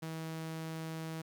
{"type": "tone", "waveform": "sawtooth", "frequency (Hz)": 161, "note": "E3", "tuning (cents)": -41, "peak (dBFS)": -35, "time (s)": [0.02, 1.22], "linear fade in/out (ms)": 10, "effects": ["11-bit"]}